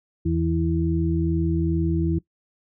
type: harmonic tone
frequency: 82.41 Hz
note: E2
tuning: in tune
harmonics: 1 / 2 / 4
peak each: -24 / -24 / -24 dBFS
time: 0.25-2.19 s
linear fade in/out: 10 ms
effects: noise-tail reverb RT60 0.1 s tail -19 dB re dry